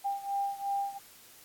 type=beating tone pair; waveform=sine; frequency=796 / 798.8 Hz; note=G5 / G5; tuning=+26 / +32 cents; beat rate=2.8 Hz; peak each=-32 / -35 dBFS; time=0.04-0.99 s; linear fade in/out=20 ms; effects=white hiss -55 dBFS RMS until 1.44 s + AAC 64 kbps